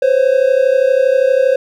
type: tone pair together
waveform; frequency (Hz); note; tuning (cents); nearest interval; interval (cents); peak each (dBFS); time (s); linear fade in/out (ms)
triangle; 510.5 / 543; C5 / C#5; -43 / -36; minor second; 107; -10; 0.02-1.56; 5
effects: none